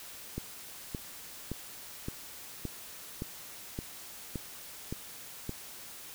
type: click train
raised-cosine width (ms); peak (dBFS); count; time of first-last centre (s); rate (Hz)
3; -22; 10; 0.38-5.494; 1.76
effects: white hiss -47 dBFS RMS until 6.14 s